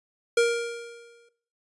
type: tone with exponential decay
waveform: square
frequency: 469.5 Hz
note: A#4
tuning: 12 cents sharp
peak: -17 dBFS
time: 0.37-1.29 s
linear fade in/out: 5 ms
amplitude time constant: 200 ms
effects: noise-tail reverb RT60 0.5 s tail -17 dB re dry + resampled to 24000 Hz